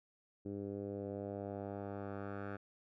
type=tone with low-pass filter sweep; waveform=10% pulse; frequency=100.2 Hz; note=G2; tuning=38 cents sharp; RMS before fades=-43 dBFS; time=0.45-2.57 s; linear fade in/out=10 ms; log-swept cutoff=350 to 1500 Hz; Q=2; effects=none